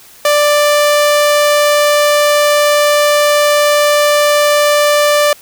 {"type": "tone", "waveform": "sawtooth", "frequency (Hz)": 589, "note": "D5", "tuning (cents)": 5, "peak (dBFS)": -4, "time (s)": [0.25, 5.33], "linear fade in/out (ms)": 2, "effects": ["white hiss -40 dBFS RMS until 5.41 s"]}